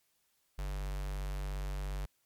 square tone with notch filter, 48.6 Hz, G1, 14 cents flat, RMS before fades -37 dBFS, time 0.58-2.06 s, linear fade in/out 10 ms, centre 280 Hz, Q 1.2, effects white hiss -75 dBFS RMS until 2.25 s + MP3 96 kbps

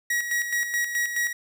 45% pulse tone with tremolo, 1909 Hz, A#6, 41 cents sharp, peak -22 dBFS, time 0.1-1.33 s, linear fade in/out 5 ms, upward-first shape square, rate 4.7 Hz, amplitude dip 55%, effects none

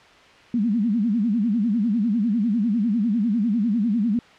sine tone with vibrato, 219.5 Hz, A3, 4 cents flat, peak -18 dBFS, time 0.54-4.19 s, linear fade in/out 2 ms, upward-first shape sine, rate 10 Hz, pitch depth 200 cents each way, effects white hiss -49 dBFS RMS until 4.38 s + low-pass 3000 Hz 12 dB/octave

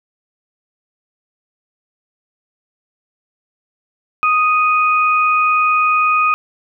sine tone pair together, 1244.5 / 2489 Hz, D#6 / D#7, 0 / 0 cents, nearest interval octave, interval 1200 cents, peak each -12 / -17 dBFS, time 4.23-6.34 s, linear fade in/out 0 ms, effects none

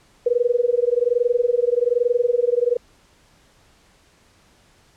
sine tone with amplitude modulation, 483.2 Hz, B4, 38 cents flat, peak -12 dBFS, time 0.26-2.77 s, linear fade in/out 5 ms, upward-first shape sine, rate 21.2 Hz, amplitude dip 95%, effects pink hiss -56 dBFS RMS until 4.96 s + low-pass 9000 Hz 12 dB/octave

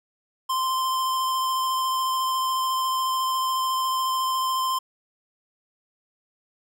square tone with vibrato, 1042 Hz, C6, 7 cents flat, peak -23 dBFS, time 0.49-4.79 s, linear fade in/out 10 ms, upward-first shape sine, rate 14 Hz, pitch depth 12 cents each way, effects none

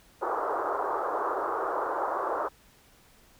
white band-pass noise, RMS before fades -30 dBFS, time 0.21-2.49 s, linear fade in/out 20 ms, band 350 to 1300 Hz, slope 48 dB/octave, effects pink hiss -59 dBFS RMS until 3.39 s

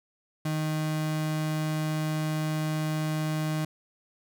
35% pulse tone, 155.3 Hz, D#3, 3 cents flat, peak -25 dBFS, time 0.45-3.65 s, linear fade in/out 5 ms, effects none

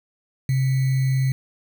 sine tone with sample-and-hold, 132.3 Hz, C3, 20 cents sharp, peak -17 dBFS, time 0.49-1.32 s, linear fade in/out 2 ms, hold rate 2100 Hz, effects none

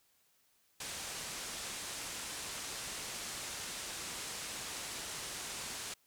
white low-pass noise, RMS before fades -43 dBFS, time 0.8-5.94 s, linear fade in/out 5 ms, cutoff 9400 Hz, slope 24 dB/octave, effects white hiss -72 dBFS RMS until 6.06 s

